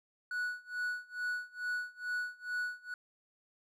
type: tone with tremolo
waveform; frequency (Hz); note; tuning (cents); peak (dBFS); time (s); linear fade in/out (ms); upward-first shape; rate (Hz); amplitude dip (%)
triangle; 1472; F#6; -9; -30; 0.31-2.94; 2; sine; 2.3; 95
effects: none